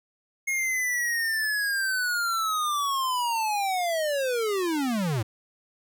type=linear sweep; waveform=square; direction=down; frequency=2160 to 101.3 Hz; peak=-25 dBFS; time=0.47-5.23 s; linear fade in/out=10 ms; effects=none